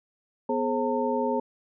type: tone cluster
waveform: sine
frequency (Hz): 247.7 / 422.2 / 533 / 900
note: B3 / G#4 / C5 / A5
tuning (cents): +5 / +29 / +32 / +39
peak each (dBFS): -29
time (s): 0.49-1.4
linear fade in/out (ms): 5
effects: none

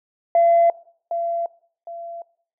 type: tone with echo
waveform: sine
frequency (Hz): 680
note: F5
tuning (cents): -46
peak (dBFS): -11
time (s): 0.35-0.7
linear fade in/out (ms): 2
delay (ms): 760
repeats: 2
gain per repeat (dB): -10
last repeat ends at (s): 2.22
effects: noise-tail reverb RT60 0.6 s tail -22 dB re dry + tanh soft clip ceiling -8 dBFS

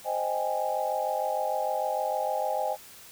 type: chord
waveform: sine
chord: Ab major seventh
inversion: first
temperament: equal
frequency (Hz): 523.3 / 622.3 / 784 / 830.6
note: C5 / Eb5 / G5 / Ab5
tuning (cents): 0 / 0 / 0 / 0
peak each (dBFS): -33 / -31 / -32 / -31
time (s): 0.04-2.77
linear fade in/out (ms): 50
effects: white hiss -49 dBFS RMS until 3.11 s

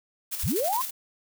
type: noise with tremolo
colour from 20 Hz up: blue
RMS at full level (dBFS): -30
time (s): 0.31-0.91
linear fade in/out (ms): 20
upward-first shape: square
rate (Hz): 12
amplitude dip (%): 50
type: linear sweep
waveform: sine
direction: up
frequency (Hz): 33.6 to 1079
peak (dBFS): -24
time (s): 0.43-0.82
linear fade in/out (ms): 10
effects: none

